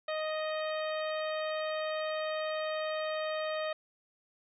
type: harmonic tone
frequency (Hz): 622.3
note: D#5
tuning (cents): 0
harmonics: 1 / 2 / 3 / 4 / 5 / 6 / 7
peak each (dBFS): -33 / -40 / -42 / -46 / -47 / -48 / -52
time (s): 0.08-3.73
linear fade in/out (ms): 5
effects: none